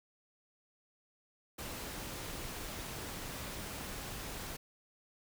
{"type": "noise", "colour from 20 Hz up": "pink", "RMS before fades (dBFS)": -43, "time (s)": [1.58, 4.57], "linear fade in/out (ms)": 10, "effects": []}